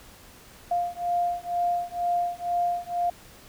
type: beating tone pair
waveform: sine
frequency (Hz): 700 / 702.1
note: F5 / F5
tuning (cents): +4 / +9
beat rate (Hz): 2.1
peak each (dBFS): -27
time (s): 0.71-3.1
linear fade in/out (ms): 5
effects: pink hiss -50 dBFS RMS until 3.48 s